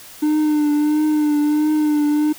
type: tone with vibrato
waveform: triangle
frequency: 300.8 Hz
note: D4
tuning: 42 cents sharp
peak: -12 dBFS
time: 0.22-2.33 s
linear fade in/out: 10 ms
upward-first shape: triangle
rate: 1.5 Hz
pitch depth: 39 cents each way
effects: white hiss -40 dBFS RMS until 2.38 s